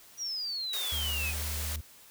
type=exponential sweep; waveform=sine; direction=down; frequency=5850 to 2446 Hz; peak=-32 dBFS; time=0.17-1.34 s; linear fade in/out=50 ms
type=high-pass noise; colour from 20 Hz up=white; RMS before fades=-37 dBFS; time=0.73-1.76 s; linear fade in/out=2 ms; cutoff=360 Hz; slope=96 dB/octave
type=tone; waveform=triangle; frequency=75.7 Hz; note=D#2; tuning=47 cents flat; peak=-32 dBFS; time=0.92-1.81 s; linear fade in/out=5 ms
effects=white hiss -55 dBFS RMS until 2.1 s